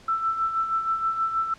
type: tone with tremolo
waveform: sine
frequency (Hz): 1328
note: E6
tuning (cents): +12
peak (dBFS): -20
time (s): 0.08-1.54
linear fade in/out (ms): 5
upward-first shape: sine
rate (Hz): 6.3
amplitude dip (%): 60
effects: pink hiss -51 dBFS RMS until 1.58 s + low-pass 6000 Hz 12 dB/octave